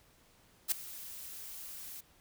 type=noise with ADSR envelope; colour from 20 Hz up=blue; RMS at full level=-27 dBFS; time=0.68-2.01 s; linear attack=37 ms; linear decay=6 ms; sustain=-19 dB; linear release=10 ms; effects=pink hiss -65 dBFS RMS until 2.2 s